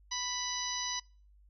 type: harmonic tone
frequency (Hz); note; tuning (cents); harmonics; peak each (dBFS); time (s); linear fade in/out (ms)
989; B5; +2; 1 / 2 / 3 / 4 / 5 / 6; -41 / -43 / -43 / -40 / -40 / -38; 0.11-1; 10
effects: noise-tail reverb RT60 0.4 s tail -26 dB re dry + added 50 Hz sine -58 dBFS peak until 1.49 s